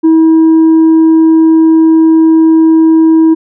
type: tone with tanh clipping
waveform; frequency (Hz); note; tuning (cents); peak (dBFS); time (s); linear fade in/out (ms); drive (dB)
triangle; 322.1; E4; -40; -3; 0.03-3.35; 20; 7
effects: none